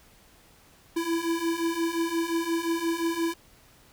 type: beating tone pair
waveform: square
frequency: 329.6 / 335.3 Hz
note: E4 / E4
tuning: 0 / +30 cents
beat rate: 5.7 Hz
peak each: -31 / -28 dBFS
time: 0.96-3.34 s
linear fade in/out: 10 ms
effects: pink hiss -57 dBFS RMS until 3.92 s